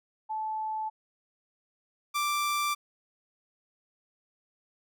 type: tone pair in turn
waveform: sine / sawtooth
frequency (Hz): 870 / 1175.8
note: A5 / D6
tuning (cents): -20 / +2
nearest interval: perfect fourth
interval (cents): 522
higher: second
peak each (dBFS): -30 / -23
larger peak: second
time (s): 0.29-0.9 / 2.14-2.75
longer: neither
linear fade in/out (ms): 20
effects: none